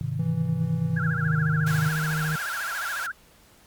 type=chord; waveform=sine; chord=Ab major; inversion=none; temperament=equal; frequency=103.83 / 130.81 / 155.56 Hz; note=Ab2 / C3 / Eb3; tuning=0 / 0 / 0 cents; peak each=-32 / -29 / -31 dBFS; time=0.01-1.89 s; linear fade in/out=0 ms
type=tone with pitch glide; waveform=triangle; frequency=164.81 to 155.56 Hz; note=E3 to D#3; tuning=0 to 0 cents; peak=-23 dBFS; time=0.19-2.36 s; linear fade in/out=5 ms; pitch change=-100 cents; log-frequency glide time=0.95-1.37 s
type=tone with vibrato; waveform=sine; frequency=1500 Hz; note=F#6; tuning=23 cents sharp; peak=-28 dBFS; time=0.96-3.12 s; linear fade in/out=10 ms; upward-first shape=sine; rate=14 Hz; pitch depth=190 cents each way
type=high-pass noise; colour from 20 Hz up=pink; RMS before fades=-37 dBFS; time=1.66-3.07 s; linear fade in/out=10 ms; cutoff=710 Hz; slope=24 dB/octave
effects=pink hiss -56 dBFS RMS until 3.66 s + Opus 48 kbps